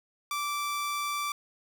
sawtooth tone, 1167 Hz, D6, 11 cents flat, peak -26 dBFS, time 0.31-1.32 s, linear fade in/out 2 ms, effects none

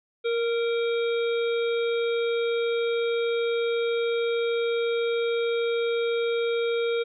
harmonic tone with a mistuned harmonic, 466.8 Hz, A#4, 2 cents sharp, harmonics 1 / 3 / 5 / 7 / 8, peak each -23 / -36 / -36 / -41 / -39 dBFS, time 0.24-7.04 s, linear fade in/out 20 ms, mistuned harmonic 3, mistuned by -18 cents, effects none

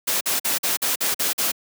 white noise bursts, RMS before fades -22 dBFS, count 8, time 0.07-1.519 s, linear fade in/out 10 ms, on 140 ms, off 47 ms, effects high-pass 200 Hz 12 dB/octave

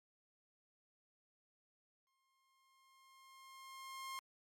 sawtooth tone with exponential growth, 1065 Hz, C6, 30 cents sharp, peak -39 dBFS, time 2.07-4.19 s, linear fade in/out 0 ms, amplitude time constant 460 ms, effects MP3 64 kbps

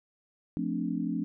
sine chord, D minor seventh, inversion first, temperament equal with one note detuned, 175.83 / 220 / 261.6 / 293.7 Hz, F3 / A3 / C4 / D4, +12 / 0 / 0 / 0 cents, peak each -34 dBFS, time 0.57-1.24 s, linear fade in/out 0 ms, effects none

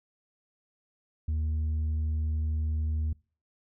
sine tone with tanh clipping, 77.78 Hz, D#2, in tune, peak -27 dBFS, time 1.28-3.13 s, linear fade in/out 5 ms, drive 3 dB, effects noise-tail reverb RT60 0.4 s tail -25 dB re dry

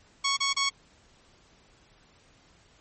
10% pulse tone bursts, 1108.7 Hz, C#6, in tune, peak -15 dBFS, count 3, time 0.24-0.694 s, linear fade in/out 10 ms, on 130 ms, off 32 ms, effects pink hiss -60 dBFS RMS until 2.8 s + MP3 32 kbps

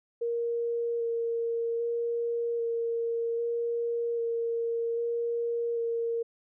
sine tone with vibrato, 466.2 Hz, A#4, in tune, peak -27 dBFS, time 0.21-6.23 s, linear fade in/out 10 ms, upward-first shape square, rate 0.63 Hz, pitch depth 10 cents each way, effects none

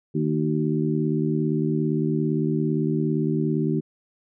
harmonic tone with a mistuned harmonic, 77.6 Hz, D#2, 4 cents flat, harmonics 2 / 3 / 4 / 5, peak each -24 / -26 / -27 / -28 dBFS, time 0.14-3.81 s, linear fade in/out 20 ms, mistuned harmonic 5, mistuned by -33 cents, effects none

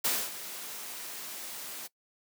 white noise with ADSR envelope, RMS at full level -27 dBFS, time 0.04-1.88 s, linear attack 10 ms, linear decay 250 ms, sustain -14 dB, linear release 21 ms, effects noise-tail reverb RT60 0.1 s tail -21 dB re dry + high-pass 200 Hz 12 dB/octave

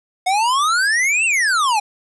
square exponential two-way sweep, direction up then down, 719 to 2773 to 800 Hz, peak -15 dBFS, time 0.26-1.8 s, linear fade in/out 10 ms, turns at 1.25 s, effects resampled to 24000 Hz + 8-bit

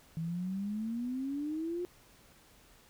sine exponential sweep, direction up, 160 to 360 Hz, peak -33 dBFS, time 0.17-1.85 s, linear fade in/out 0 ms, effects pink hiss -61 dBFS RMS until 2.89 s

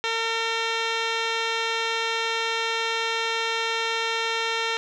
10% pulse tone with low-pass filter, 454.5 Hz, A#4, 44 cents flat, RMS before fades -26 dBFS, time 0.04-4.77 s, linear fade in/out 0 ms, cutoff 4300 Hz, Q 5.8, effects none

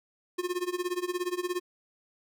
square tone with tremolo, 358.3 Hz, F4, 44 cents sharp, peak -27 dBFS, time 0.38-1.6 s, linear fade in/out 10 ms, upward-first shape sine, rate 17 Hz, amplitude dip 90%, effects none

